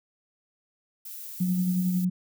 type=noise; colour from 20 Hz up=violet; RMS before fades=-40 dBFS; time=1.05-2.05 s; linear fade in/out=5 ms
type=tone with tremolo; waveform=sine; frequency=181.8 Hz; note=F#3; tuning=30 cents flat; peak=-21 dBFS; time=1.4-2.1 s; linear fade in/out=10 ms; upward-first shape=sine; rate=11 Hz; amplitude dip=35%
effects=none